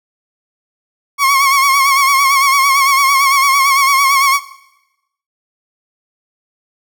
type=tone with vibrato; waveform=30% pulse; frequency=1100 Hz; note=C#6; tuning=14 cents flat; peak=-6 dBFS; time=1.18-4.4 s; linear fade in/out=50 ms; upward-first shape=sine; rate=8.9 Hz; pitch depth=60 cents each way; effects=noise-tail reverb RT60 0.9 s tail -17 dB re dry